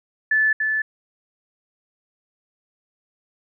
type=tone with echo; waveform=sine; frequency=1742 Hz; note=A6; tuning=18 cents flat; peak=-15 dBFS; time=0.31-0.53 s; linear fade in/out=5 ms; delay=290 ms; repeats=1; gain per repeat=-4 dB; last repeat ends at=0.82 s; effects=none